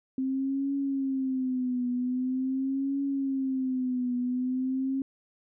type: tone with vibrato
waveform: sine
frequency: 261.6 Hz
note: C4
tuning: in tune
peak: -26 dBFS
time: 0.18-5.02 s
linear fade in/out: 2 ms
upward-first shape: triangle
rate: 0.44 Hz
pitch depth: 110 cents each way
effects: none